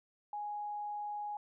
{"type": "tone", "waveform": "sine", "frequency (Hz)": 830.6, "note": "G#5", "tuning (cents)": 0, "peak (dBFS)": -37, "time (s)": [0.33, 1.37], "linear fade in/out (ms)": 2, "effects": []}